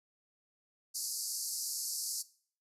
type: band-pass noise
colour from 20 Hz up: pink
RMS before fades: -38 dBFS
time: 0.94-2.23 s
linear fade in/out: 20 ms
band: 4500 to 13000 Hz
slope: 96 dB/octave
effects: noise-tail reverb RT60 0.5 s tail -19 dB re dry